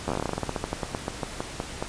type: slowing click train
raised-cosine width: 1 ms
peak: -13 dBFS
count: 25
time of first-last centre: 0.08-1.825 s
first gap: 11 ms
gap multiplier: 1.14
effects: pink hiss -38 dBFS RMS until 1.88 s + resampled to 22050 Hz